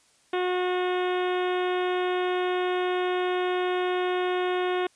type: harmonic tone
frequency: 363 Hz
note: F#4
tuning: 33 cents flat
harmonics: 1 / 2 / 3 / 4 / 5 / 6 / 7 / 8 / 9 / 10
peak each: -25 / -31 / -35 / -37 / -39 / -41 / -42 / -43 / -44 / -45 dBFS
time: 0.33-4.87 s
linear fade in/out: 5 ms
effects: white hiss -62 dBFS RMS until 4.95 s + resampled to 22050 Hz